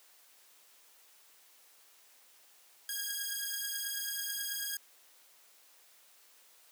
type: beating tone pair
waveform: 5% pulse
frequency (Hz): 1632 / 1641.2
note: G#6 / G#6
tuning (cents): -31 / -21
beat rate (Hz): 9.2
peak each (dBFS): -27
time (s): 2.89-4.77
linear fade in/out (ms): 2
effects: white hiss -62 dBFS RMS until 6.71 s + high-pass 400 Hz 12 dB/octave